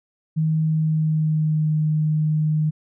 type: tone with pitch glide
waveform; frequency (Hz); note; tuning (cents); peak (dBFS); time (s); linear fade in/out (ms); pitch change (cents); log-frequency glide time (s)
sine; 157.7 to 154.19; D#3 to D#3; +24 to -15; -17; 0.36-2.71; 20; -39; 0.63-1.74
effects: none